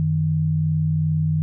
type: tone pair together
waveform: sine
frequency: 92.92 / 155.56 Hz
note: F#2 / D#3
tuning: +8 / 0 cents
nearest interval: major sixth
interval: 892 cents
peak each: -25 / -18 dBFS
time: 0-1.42 s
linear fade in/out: 0 ms
effects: none